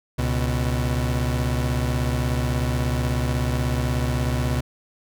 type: tone pair together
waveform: 30% pulse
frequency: 69.7 / 123.02 Hz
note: C#2 / B2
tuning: +10 / -6 cents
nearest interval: minor seventh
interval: 984 cents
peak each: -21 dBFS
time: 0.18-4.61 s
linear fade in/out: 10 ms
effects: none

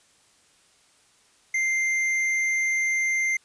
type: tone with hard clipping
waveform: triangle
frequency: 2093 Hz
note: C7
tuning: in tune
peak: -23 dBFS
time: 1.54-3.37 s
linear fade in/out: 5 ms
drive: 10 dB
effects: white hiss -60 dBFS RMS until 3.44 s + resampled to 22050 Hz

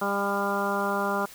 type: harmonic tone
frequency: 200 Hz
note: G3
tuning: 35 cents sharp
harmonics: 1 / 2 / 3 / 4 / 5 / 6 / 7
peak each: -32 / -32 / -32 / -32 / -32 / -32 / -32 dBFS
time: 0.01-1.26 s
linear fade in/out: 10 ms
effects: white hiss -47 dBFS RMS until 1.34 s

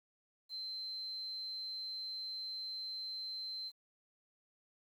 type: tone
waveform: sine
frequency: 4100 Hz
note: C8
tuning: 36 cents flat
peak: -40 dBFS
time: 0.49-3.72 s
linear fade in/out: 50 ms
effects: 11-bit

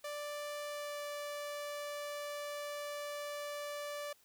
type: tone with pitch glide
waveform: sawtooth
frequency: 587.3 to 583.6 Hz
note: D5 to D5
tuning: 0 to -11 cents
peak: -36 dBFS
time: 0.04-4.13 s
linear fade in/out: 5 ms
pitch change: -11 cents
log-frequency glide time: 0.67-1.04 s
effects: white hiss -68 dBFS RMS until 4.24 s

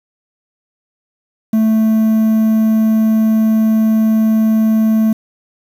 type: tone with quantisation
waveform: triangle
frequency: 220 Hz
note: A3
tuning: in tune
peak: -7 dBFS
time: 1.53-5.13 s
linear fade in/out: 5 ms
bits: 6
effects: none

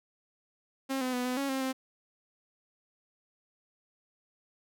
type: tone with pitch steps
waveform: sawtooth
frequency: 268.2 / 254.6 / 248 / 251.6 / 276.7 / 266.1 / 262.4 Hz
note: C4 / C4 / B3 / B3 / C#4 / C4 / C4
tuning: +43 / -47 / +7 / +32 / -3 / +29 / +5 cents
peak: -26 dBFS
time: 0.89-1.73 s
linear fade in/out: 20 ms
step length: 120 ms
effects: none

